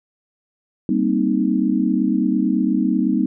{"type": "chord", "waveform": "sine", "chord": "C minor seventh", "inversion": "second", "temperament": "equal", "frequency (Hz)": [196, 233.1, 261.6, 311.1], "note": ["G3", "Bb3", "C4", "Eb4"], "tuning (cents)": [0, 0, 0, 0], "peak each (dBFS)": -21, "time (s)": [0.89, 3.26], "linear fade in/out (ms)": 2, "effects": []}